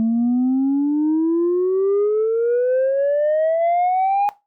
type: exponential sweep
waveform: sine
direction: up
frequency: 222 to 824 Hz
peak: -13 dBFS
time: 0-4.29 s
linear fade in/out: 0 ms
effects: noise-tail reverb RT60 0.2 s tail -17 dB re dry + tanh soft clip ceiling -13 dBFS